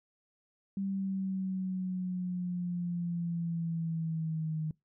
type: linear sweep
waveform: sine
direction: down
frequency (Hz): 196 to 155.56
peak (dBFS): -31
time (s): 0.77-4.71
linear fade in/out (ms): 2
effects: noise-tail reverb RT60 0.2 s tail -24 dB re dry